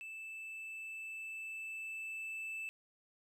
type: tone with level ramp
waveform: triangle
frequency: 2637 Hz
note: E7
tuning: in tune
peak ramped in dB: -43 to -38 dBFS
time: 0.01-2.69 s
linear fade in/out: 0 ms
effects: none